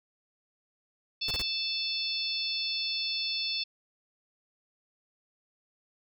harmonic tone, 880 Hz, A5, in tune, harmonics 3 / 4 / 5 / 6, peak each -37 / -35 / -33 / -36 dBFS, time 1.21-3.64 s, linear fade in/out 10 ms
pink noise bursts, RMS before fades -36 dBFS, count 3, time 1.28-1.42 s, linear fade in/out 5 ms, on 30 ms, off 25 ms
effects none

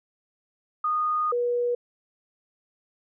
sine tone pair in turn, 1232 / 483.6 Hz, D#6 / B4, -17 / -36 cents, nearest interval octave + major third, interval 1619 cents, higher first, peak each -22 dBFS, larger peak neither, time 0.84-1.32 / 1.32-1.75 s, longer first, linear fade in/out 5 ms, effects none

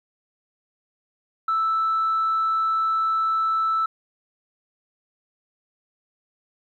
sine tone, 1318 Hz, E6, 1 cent flat, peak -18 dBFS, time 1.48-3.86 s, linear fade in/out 5 ms, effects tanh soft clip ceiling -16 dBFS + 10-bit

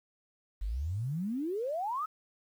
sine exponential sweep, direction up, 44.55 to 1320 Hz, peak -31 dBFS, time 0.61-2.06 s, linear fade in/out 10 ms, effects 10-bit

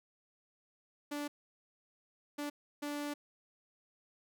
sawtooth tone bursts at uneven times, 291.6 Hz, D4, 12 cents flat, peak -33 dBFS, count 3, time 1.11-1.28 / 2.38-2.5 / 2.82-3.14 s, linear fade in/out 10 ms, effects none

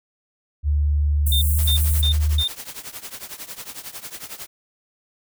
sine tone with pitch glide, 73.42 to 75.92 Hz, D2 to D#2, 0 to -42 cents, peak -16 dBFS, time 0.63-2.44 s, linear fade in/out 50 ms, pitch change +58 cents, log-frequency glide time 1.36-1.57 s
white high-pass noise, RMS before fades -27 dBFS, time 1.26-2.02 s, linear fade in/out 10 ms, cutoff 8200 Hz, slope 48 dB/octave
triangle tone bursts, 3620 Hz, A7, 48 cents sharp, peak -18 dBFS, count 4, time 1.32-2.476 s, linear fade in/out 2 ms, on 94 ms, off 260 ms
white noise with tremolo, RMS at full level -32 dBFS, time 1.58-4.47 s, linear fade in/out 10 ms, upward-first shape triangle, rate 11 Hz, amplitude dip 90%
effects none

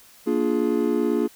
triangle chord, Bb dominant seventh, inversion none, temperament just, 233.1 / 291.4 / 349.6 / 419.5 Hz, Bb3 / D4 / F4 / Ab4, 0 / -13 / +2 / +17 cents, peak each -23 dBFS, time 0.26-1.28 s, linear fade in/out 20 ms, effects white hiss -51 dBFS RMS until 1.35 s

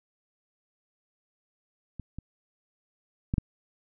clicks, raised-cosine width 5 ms, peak -25 / -25 / -14 / -11 dBFS, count 4, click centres 1.997 / 2.186 / 3.339 / 3.382 s, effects none

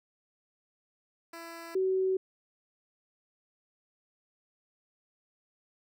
10% pulse / sine tone pair in turn, 334.1 / 377.6 Hz, E4 / F#4, +23 / +35 cents, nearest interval major second, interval 212 cents, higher second, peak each -34 / -25 dBFS, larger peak second, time 1.33-1.75 / 1.75-2.17 s, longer neither, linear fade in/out 5 ms, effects none

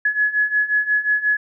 sine beating tone pair, 1692 / 1697.6 Hz, G#6 / G#6, +32 / +38 cents, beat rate 5.6 Hz, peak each -21 / -18 dBFS, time 0.05-1.37 s, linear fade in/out 5 ms, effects none

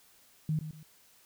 sine tone with echo, 155.56 Hz, D#3, in tune, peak -27 dBFS, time 0.49-0.59 s, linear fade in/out 2 ms, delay 120 ms, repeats 2, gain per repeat -10 dB, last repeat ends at 0.83 s, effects white hiss -62 dBFS RMS until 1.25 s

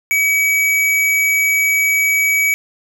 square tone, 2275 Hz, C#7, 44 cents sharp, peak -13 dBFS, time 0.11-2.54 s, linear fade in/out 0 ms, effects 7-bit

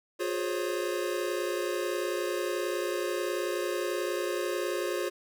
square chord, Db major seventh, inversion first, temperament equal with one note detuned, 356.8 / 415.3 / 523.3 / 554.4 Hz, F4 / Ab4 / C5 / Db5, +37 / 0 / 0 / 0 cents, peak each -33 / -36 / -38 / -37 dBFS, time 0.19-5.1 s, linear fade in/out 20 ms, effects none

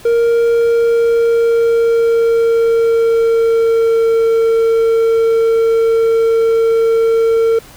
triangle tone with pitch glide, 466.2 to 454.5 Hz, A#4 to A#4, 0 to -44 cents, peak -7 dBFS, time 0.05-7.59 s, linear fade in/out 5 ms, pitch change -44 cents, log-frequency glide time 0.43-4.29 s, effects pink hiss -39 dBFS RMS until 7.76 s

